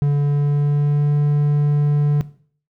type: tone with pitch glide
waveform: triangle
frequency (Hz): 144 to 146.43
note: D3 to D3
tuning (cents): -34 to -5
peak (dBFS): -11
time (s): 0.02-2.21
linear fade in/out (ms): 0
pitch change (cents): +29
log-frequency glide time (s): 0.17-1.15
effects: noise-tail reverb RT60 0.5 s tail -17 dB re dry